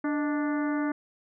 harmonic tone with a mistuned harmonic, 293.7 Hz, D4, in tune, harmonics 1 / 2 / 3 / 4 / 5 / 6 / 7, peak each -26 / -37 / -39 / -39 / -39 / -42 / -46 dBFS, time 0.04-0.92 s, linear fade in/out 5 ms, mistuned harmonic 2, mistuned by +82 cents, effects none

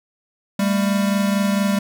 square tone pair together, 198.85 / 223.2 Hz, G3 / A3, +25 / +25 cents, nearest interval major second, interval 200 cents, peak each -18 / -25 dBFS, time 0.59-1.79 s, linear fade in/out 5 ms, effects none

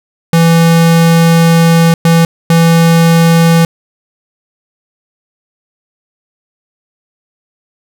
square tone bursts at uneven times, 166.3 Hz, E3, 16 cents sharp, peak -5 dBFS, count 3, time 0.33-1.94 / 2.05-2.25 / 2.5-3.65 s, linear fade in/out 2 ms, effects none

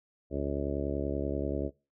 harmonic tone, 70.4 Hz, C#2, 27 cents sharp, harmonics 1 / 2 / 3 / 4 / 5 / 6 / 7 / 8 / 9, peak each -36 / -39 / -41 / -36 / -37 / -38 / -43 / -39 / -42 dBFS, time 0.3-1.71 s, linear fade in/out 50 ms, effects noise-tail reverb RT60 0.3 s tail -22 dB re dry

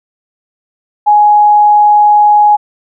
sine tone, 835 Hz, G#5, 9 cents sharp, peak -3 dBFS, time 1.06-2.57 s, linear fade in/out 20 ms, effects none

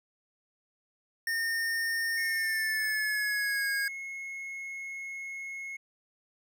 square tone with pitch glide, 1826 to 1636.2 Hz, A#6 to G#6, -36 to -26 cents, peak -29 dBFS, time 1.27-3.88 s, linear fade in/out 2 ms, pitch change -190 cents, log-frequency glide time 2.2-3.7 s
triangle tone, 2171 Hz, C#7, 37 cents flat, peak -35 dBFS, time 2.17-5.77 s, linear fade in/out 10 ms
effects none

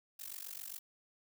blue noise with amplitude modulation, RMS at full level -42 dBFS, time 0.19-0.79 s, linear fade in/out 10 ms, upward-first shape sine, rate 47.5 Hz, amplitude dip 95%, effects none

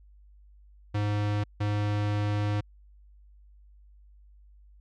square tone bursts at uneven times, 103.83 Hz, G#2, in tune, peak -26 dBFS, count 2, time 0.94-1.44 / 1.6-2.61 s, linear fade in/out 10 ms, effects added 50 Hz sine -52 dBFS peak until 4.8 s + low-pass 4000 Hz 12 dB/octave

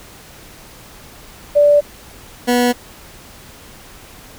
sine / 20% pulse tone pair in turn, 584 / 244.3 Hz, D5 / B3, -10 / -19 cents, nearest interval octave + minor third, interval 1509 cents, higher first, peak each -7 dBFS, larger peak neither, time 1.55-1.81 / 2.47-2.73 s, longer neither, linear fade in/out 20 ms, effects pink hiss -40 dBFS RMS until 4.38 s

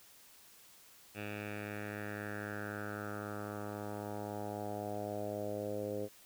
10% pulse tone with low-pass filter sweep, 103.83 Hz, G#2, in tune, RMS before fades -41 dBFS, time 1.14-6.09 s, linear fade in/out 50 ms, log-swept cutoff 2600 to 490 Hz, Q 3.7, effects white hiss -60 dBFS RMS until 6.25 s

